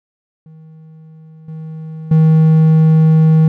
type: tone with level steps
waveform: triangle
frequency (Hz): 158.6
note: D#3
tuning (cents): +33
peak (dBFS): -34 / -23 / -4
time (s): 0.46-3.48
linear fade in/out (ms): 2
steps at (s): 1.48 / 2.11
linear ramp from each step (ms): 5
effects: none